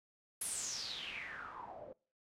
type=noise with low-pass filter sweep; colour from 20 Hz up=white; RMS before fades=-44 dBFS; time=0.41-1.93 s; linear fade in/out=5 ms; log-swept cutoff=11000 to 510 Hz; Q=7.2; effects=noise-tail reverb RT60 0.4 s tail -23 dB re dry